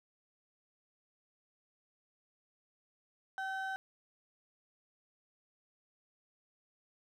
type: ring-modulated tone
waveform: triangle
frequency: 1151 Hz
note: D6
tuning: 35 cents flat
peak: -31 dBFS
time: 3.38-3.76 s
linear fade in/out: 0 ms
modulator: 382 Hz
effects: none